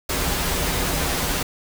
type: noise with comb filter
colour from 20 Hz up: pink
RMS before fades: -23 dBFS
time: 0.09-1.43 s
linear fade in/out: 5 ms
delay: 9.3 ms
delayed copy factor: -0.55
effects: none